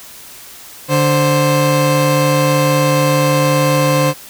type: tone pair together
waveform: 30% pulse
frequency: 146.85 / 523.3 Hz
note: D3 / C5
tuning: 0 / 0 cents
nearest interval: octave + minor seventh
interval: 2200 cents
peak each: -11 dBFS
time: 0.88-4.14 s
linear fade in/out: 50 ms
effects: white hiss -36 dBFS RMS until 4.29 s